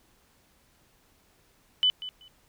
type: tone with echo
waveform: sine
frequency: 3000 Hz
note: F#7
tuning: 23 cents sharp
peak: -19 dBFS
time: 1.83-1.9 s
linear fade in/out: 0 ms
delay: 190 ms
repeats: 2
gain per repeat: -15 dB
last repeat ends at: 2.28 s
effects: pink hiss -64 dBFS RMS until 2.48 s